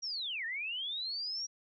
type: linear two-way sweep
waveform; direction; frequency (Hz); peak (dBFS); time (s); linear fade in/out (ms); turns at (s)
sine; down then up; 5730 to 1760 to 5730; -35; 0.02-1.47; 20; 0.45
effects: none